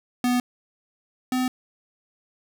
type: tone pair in turn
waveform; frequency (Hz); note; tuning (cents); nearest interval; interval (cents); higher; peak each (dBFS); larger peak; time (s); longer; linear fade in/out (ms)
square; 246.9 / 254.6; B3 / C4; 0 / -47; minor second; 53; second; -20 / -22; first; 0.24-0.4 / 1.32-1.48; neither; 2
effects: none